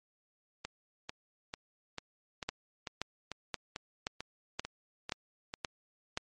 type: two click trains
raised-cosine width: 0.2 ms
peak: -16 / -21 dBFS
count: 8 / 12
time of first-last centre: 2.49-6.174 / 0.65-5.539 s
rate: 1.9 / 2.25 Hz
effects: MP3 48 kbps

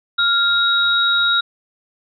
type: tone pair together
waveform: sine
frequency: 1396.9 / 3803 Hz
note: F6 / A#7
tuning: 0 / +34 cents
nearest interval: octave + perfect fourth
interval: 1734 cents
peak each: -16 dBFS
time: 0.18-1.41 s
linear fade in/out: 10 ms
effects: none

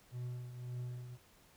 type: tone with tremolo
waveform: triangle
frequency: 123.47 Hz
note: B2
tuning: in tune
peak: -36 dBFS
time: 0.11-1.18 s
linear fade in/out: 50 ms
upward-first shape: triangle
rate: 1.8 Hz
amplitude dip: 65%
effects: pink hiss -65 dBFS RMS until 1.56 s

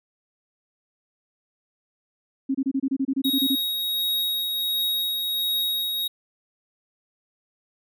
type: tone bursts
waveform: sine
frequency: 269.4 Hz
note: C#4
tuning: 49 cents flat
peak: -20 dBFS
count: 13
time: 2.49-3.555 s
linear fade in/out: 10 ms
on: 57 ms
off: 27 ms
type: tone with tremolo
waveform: square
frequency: 3779 Hz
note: A#7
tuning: 23 cents sharp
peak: -22 dBFS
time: 3.24-6.08 s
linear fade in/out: 10 ms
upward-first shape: triangle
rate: 1.4 Hz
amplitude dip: 35%
effects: none

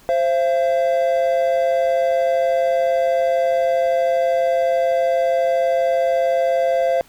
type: tone pair together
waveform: triangle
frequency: 526 / 678.2 Hz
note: C5 / E5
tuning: +9 / +49 cents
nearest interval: major third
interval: 440 cents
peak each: -16 dBFS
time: 0.09-7.01 s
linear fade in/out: 0 ms
effects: pink hiss -50 dBFS RMS until 7.08 s

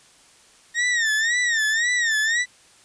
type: tone with vibrato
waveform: 40% pulse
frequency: 1844 Hz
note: A#6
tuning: 19 cents flat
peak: -18 dBFS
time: 0.74-2.46 s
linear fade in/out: 50 ms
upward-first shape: sine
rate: 1.9 Hz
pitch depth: 120 cents each way
effects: white hiss -53 dBFS RMS until 2.84 s + resampled to 22050 Hz

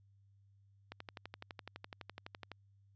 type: click train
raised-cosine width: 0.3 ms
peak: -29 dBFS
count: 20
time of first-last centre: 0.92-2.517 s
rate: 11.9 Hz
effects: added 99 Hz sine -64 dBFS peak until 2.95 s + resampled to 16000 Hz

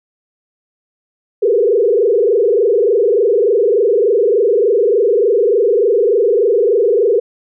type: tone with frequency modulation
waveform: sine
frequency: 438.4 Hz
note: A4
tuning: 6 cents flat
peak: -9 dBFS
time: 1.42-7.2 s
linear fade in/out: 10 ms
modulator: 23.4 Hz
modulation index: 2.3
effects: none

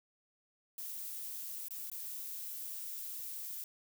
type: noise with dropouts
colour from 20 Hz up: violet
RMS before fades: -43 dBFS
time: 0.78-3.64 s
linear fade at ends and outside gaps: 2 ms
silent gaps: 1.684-1.707 / 1.9-1.916 s
effects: none

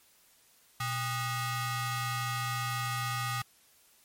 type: ring-modulated tone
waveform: sawtooth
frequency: 678 Hz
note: E5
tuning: 49 cents sharp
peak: -24 dBFS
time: 0.8-3.42 s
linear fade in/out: 5 ms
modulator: 556 Hz
effects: white hiss -63 dBFS RMS until 4.04 s + MP3 64 kbps

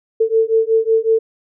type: beating tone pair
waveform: sine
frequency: 444.5 / 449.9 Hz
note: A4 / A4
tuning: +18 / +39 cents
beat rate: 5.4 Hz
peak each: -15 / -15 dBFS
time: 0.2-1.19 s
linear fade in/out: 10 ms
effects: none

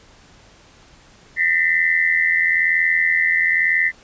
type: tone cluster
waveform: sine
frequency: 1800 / 1974 / 2055 Hz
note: A6 / B6 / C7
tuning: +39 / -1 / -32 cents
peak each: -19 dBFS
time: 1.36-3.92 s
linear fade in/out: 50 ms
effects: pink hiss -49 dBFS RMS until 4.03 s + resampled to 16000 Hz

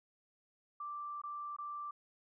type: tone with dropouts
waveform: sine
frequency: 1174.7 Hz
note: D6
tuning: in tune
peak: -40 dBFS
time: 0.8-1.91 s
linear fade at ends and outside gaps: 5 ms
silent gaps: 1.217-1.236 / 1.565-1.585 s
effects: none

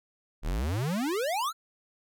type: exponential sweep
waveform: square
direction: up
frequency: 33.54 to 1409 Hz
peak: -28 dBFS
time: 0.42-1.53 s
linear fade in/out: 50 ms
effects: none

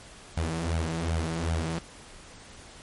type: tone with flanger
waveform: sawtooth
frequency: 82 Hz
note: E2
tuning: 9 cents flat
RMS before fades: -29 dBFS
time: 0.37-1.79 s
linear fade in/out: 5 ms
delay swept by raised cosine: 1.3 to 6.8 ms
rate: 2.6 Hz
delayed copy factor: +0.75
effects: pink hiss -48 dBFS RMS until 2.82 s + MP3 48 kbps

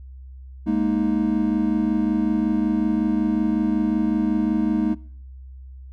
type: chord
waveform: triangle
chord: Ab suspended second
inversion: none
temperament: equal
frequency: 207.7 / 233.1 / 311.1 Hz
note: Ab3 / Bb3 / Eb4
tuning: 0 / 0 / 0 cents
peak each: -21 dBFS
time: 0.66-4.95 s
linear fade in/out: 20 ms
effects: noise-tail reverb RT60 0.6 s tail -23 dB re dry + added 65 Hz sine -37 dBFS peak until 5.92 s

